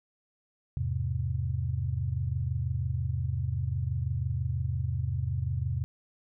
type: chord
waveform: sine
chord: E augmented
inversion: none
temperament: just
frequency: 82.41 / 103.01 / 128.76 Hz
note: E2 / G#2 / B#2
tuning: 0 / -14 / -27 cents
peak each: -32 / -33 / -31 dBFS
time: 0.77-5.84 s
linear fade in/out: 0 ms
effects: none